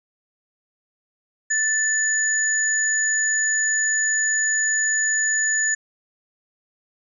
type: tone pair together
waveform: sine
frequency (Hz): 1762 / 6875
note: A6 / A8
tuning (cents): +2 / -41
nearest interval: 2 octaves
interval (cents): 2357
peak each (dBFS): -21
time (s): 1.5-5.75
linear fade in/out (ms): 10
effects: none